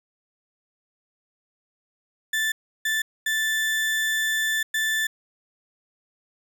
35% pulse tone bursts at uneven times, 1760 Hz, A6, in tune, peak -20 dBFS, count 4, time 2.33-2.52 / 2.85-3.02 / 3.26-4.63 / 4.74-5.07 s, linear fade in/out 5 ms, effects none

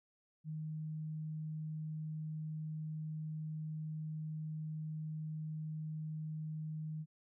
sine tone, 155.56 Hz, D#3, in tune, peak -39 dBFS, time 0.44-7.06 s, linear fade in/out 50 ms, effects none

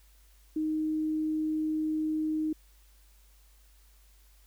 sine tone, 311.1 Hz, D#4, in tune, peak -27 dBFS, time 0.56-2.53 s, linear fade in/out 5 ms, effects added 50 Hz sine -57 dBFS peak until 4.46 s + white hiss -65 dBFS RMS until 4.46 s

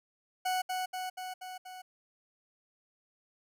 40% pulse tone with echo, 740 Hz, F#5, in tune, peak -28 dBFS, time 0.45-0.62 s, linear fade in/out 10 ms, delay 240 ms, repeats 5, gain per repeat -3 dB, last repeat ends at 1.82 s, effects none

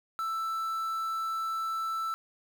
triangle tone with quantisation, 1325 Hz, E6, 9 cents sharp, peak -28 dBFS, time 0.19-2.14 s, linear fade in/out 0 ms, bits 8, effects none

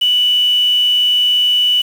sine tone with quantisation, 2961 Hz, F#7, 1 cent sharp, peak -10 dBFS, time 0.01-1.82 s, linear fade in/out 10 ms, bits 5, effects none

